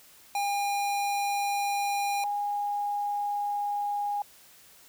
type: tone pair in turn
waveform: square / sine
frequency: 808 / 819.3 Hz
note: G#5 / G#5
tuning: -48 / -24 cents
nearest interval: unison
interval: 24 cents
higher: second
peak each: -27 dBFS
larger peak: neither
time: 0.35-2.24 / 2.24-4.22 s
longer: second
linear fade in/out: 2 ms
effects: white hiss -55 dBFS RMS until 4.88 s